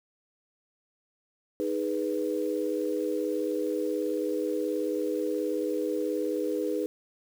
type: chord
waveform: sine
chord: G# minor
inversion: second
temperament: equal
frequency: 311.1 / 415.3 / 493.9 Hz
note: D#4 / G#4 / B4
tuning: 0 / 0 / 0 cents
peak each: -31 dBFS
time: 1.6-6.86 s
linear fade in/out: 0 ms
effects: 8-bit